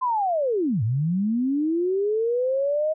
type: linear two-way sweep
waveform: sine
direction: down then up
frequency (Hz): 1044 to 102.8 to 633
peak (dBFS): -20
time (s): 0.01-2.94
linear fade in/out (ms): 20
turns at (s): 0.83
effects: none